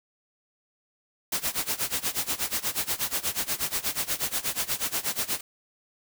white noise with tremolo, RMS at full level -26 dBFS, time 1.32-5.41 s, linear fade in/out 5 ms, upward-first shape sine, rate 8.3 Hz, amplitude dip 90%, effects none

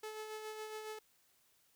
sawtooth tone with tremolo, 432.1 Hz, A4, 31 cents flat, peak -38 dBFS, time 0.03-0.99 s, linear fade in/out 5 ms, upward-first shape sine, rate 7.2 Hz, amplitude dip 40%, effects white hiss -72 dBFS RMS until 1.75 s

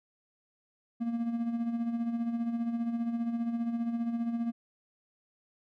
triangle tone with tremolo, 233.1 Hz, A#3, in tune, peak -25 dBFS, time 1-4.52 s, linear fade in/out 20 ms, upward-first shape sine, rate 15 Hz, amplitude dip 55%, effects none

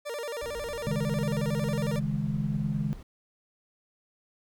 40% pulse tone with vibrato, 523.3 Hz, C5, in tune, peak -32 dBFS, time 0.05-2 s, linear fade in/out 20 ms, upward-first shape square, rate 11 Hz, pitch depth 200 cents each way
brown noise, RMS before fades -44 dBFS, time 0.42-3.03 s, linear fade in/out 5 ms
sine chord, C# suspended second, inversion none, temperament equal with one note detuned, 138.59 / 158.19 / 207.7 Hz, C#3 / D#3 / G#3, 0 / +29 / 0 cents, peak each -31 dBFS, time 0.87-2.93 s, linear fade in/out 0 ms
effects none

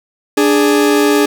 40% pulse tone pair together, 293.9 / 415.3 Hz, D4 / G#4, +1 / 0 cents, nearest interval tritone, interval 599 cents, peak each -11 dBFS, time 0.37-1.26 s, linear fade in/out 5 ms, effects none

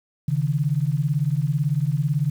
sine beating tone pair, 137 / 155 Hz, C#3 / D#3, -20 / -6 cents, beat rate 18 Hz, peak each -22 / -22 dBFS, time 0.28-2.3 s, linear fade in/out 5 ms, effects 8-bit

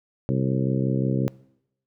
harmonic tone with a mistuned harmonic, 65.6 Hz, C2, 5 cents sharp, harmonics 2 / 3 / 4 / 5 / 6 / 7 / 8, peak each -23 / -27 / -29 / -31 / -33 / -34 / -35 dBFS, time 0.29-1.28 s, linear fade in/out 0 ms, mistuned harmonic 8, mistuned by +44 cents, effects noise-tail reverb RT60 0.8 s tail -23 dB re dry

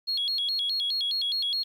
sine tone with vibrato, 3783 Hz, A#7, 25 cents sharp, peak -24 dBFS, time 0.07-1.64 s, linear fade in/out 20 ms, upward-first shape square, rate 4.8 Hz, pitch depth 220 cents each way, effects tanh soft clip ceiling -21 dBFS + 10-bit

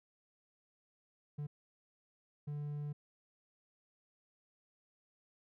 triangle tone bursts at uneven times, 146.83 Hz, D3, in tune, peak -36 dBFS, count 2, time 1.38-1.47 / 2.47-2.93 s, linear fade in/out 10 ms, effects none

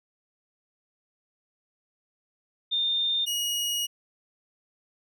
sine / sawtooth tone pair in turn, 3622 / 2890 Hz, A7 / F#7, +49 / -41 cents, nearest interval major third, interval 390 cents, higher first, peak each -23 dBFS, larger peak neither, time 2.71-3.26 / 3.26-3.87 s, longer second, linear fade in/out 20 ms, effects none

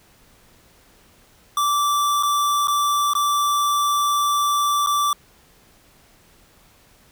square tone with dropouts, 1166 Hz, D6, 13 cents flat, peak -18 dBFS, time 1.57-5.13 s, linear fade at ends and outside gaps 2 ms, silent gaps 2.227-2.232 / 2.673-2.681 / 3.135-3.151 / 4.863-4.87 s, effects pink hiss -54 dBFS RMS until 7.11 s

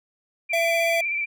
sine tone with vibrato, 2349 Hz, D7, in tune, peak -23 dBFS, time 0.49-1.26 s, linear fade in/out 20 ms, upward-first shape square, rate 16 Hz, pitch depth 26 cents each way
square tone, 670 Hz, E5, 28 cents sharp, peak -22 dBFS, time 0.53-1.01 s, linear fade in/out 5 ms
effects none

